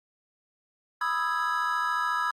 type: chord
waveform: triangle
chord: E major seventh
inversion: second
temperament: equal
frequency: 987.8 / 1244.5 / 1318.5 / 1661.2 Hz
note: B5 / D#6 / E6 / G#6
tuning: 0 / 0 / 0 / 0 cents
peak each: -29 dBFS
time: 1.01-2.31 s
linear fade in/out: 5 ms
effects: Opus 48 kbps

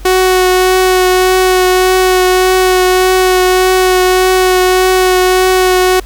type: tone with vibrato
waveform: sawtooth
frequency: 370 Hz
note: F#4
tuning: in tune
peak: -3 dBFS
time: 0.05-6 s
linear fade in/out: 5 ms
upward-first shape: triangle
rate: 1.7 Hz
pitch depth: 14 cents each way
effects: added 46 Hz sine -26 dBFS peak until 6.05 s + pink hiss -39 dBFS RMS until 6.05 s

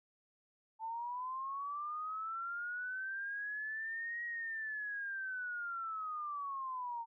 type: linear two-way sweep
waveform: sine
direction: up then down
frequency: 880 to 1900 to 912 Hz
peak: -38 dBFS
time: 0.79-7.06 s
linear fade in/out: 50 ms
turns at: 4.24 s
effects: none

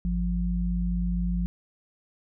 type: tone pair together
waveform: sine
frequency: 52.44 / 176.4 Hz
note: G#1 / F3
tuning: +17 / +18 cents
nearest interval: octave + major sixth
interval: 2101 cents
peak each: -26 / -27 dBFS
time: 0.05-1.46 s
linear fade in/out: 0 ms
effects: none

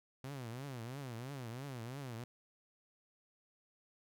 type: tone with vibrato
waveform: sawtooth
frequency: 127.1 Hz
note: C3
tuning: 50 cents flat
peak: -39 dBFS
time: 0.24-2.24 s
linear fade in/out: 0 ms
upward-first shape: triangle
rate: 3 Hz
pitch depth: 240 cents each way
effects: none

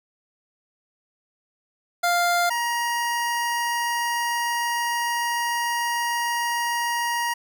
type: tone pair in turn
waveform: 25% pulse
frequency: 698.5 / 946.7 Hz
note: F5 / A#5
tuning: 0 / +26 cents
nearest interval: perfect fourth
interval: 526 cents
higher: second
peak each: -15 / -19 dBFS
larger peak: first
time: 2.03-2.5 / 2.5-7.34 s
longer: second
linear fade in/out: 10 ms
effects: none

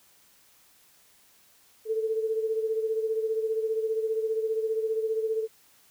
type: beating tone pair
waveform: sine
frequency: 440 / 455 Hz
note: A4 / A#4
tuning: 0 / -42 cents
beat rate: 15 Hz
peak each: -26 / -33 dBFS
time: 1.85-5.48 s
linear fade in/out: 50 ms
effects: white hiss -60 dBFS RMS until 5.9 s

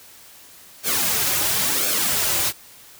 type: noise with flanger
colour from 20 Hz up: white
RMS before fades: -21 dBFS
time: 0.83-2.53 s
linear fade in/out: 50 ms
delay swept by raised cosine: 1 to 4.5 ms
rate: 0.96 Hz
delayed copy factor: -0.75
effects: white hiss -46 dBFS RMS until 2.99 s

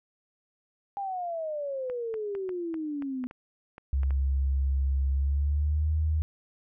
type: exponential sweep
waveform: sine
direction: down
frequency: 811 to 246.9 Hz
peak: -30 dBFS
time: 0.97-3.27 s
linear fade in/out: 0 ms
type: clicks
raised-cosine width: 0.5 ms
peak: -29 dBFS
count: 11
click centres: 1.899 / 2.141 / 2.351 / 2.492 / 2.742 / 3.023 / 3.24 / 3.311 / 3.781 / 4.033 / 4.107 s
type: tone with pitch glide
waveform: sine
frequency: 67.8 to 77.88 Hz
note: C#2 to D#2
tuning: -38 to +2 cents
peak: -23 dBFS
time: 3.93-6.22 s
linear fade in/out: 0 ms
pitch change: +240 cents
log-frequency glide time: 5.12-5.93 s
effects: none

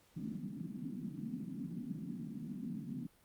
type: band-pass noise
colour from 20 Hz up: white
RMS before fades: -43 dBFS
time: 0.16-3.07 s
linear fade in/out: 10 ms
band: 150 to 270 Hz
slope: 48 dB/octave
effects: pink hiss -68 dBFS RMS until 3.24 s + Opus 48 kbps

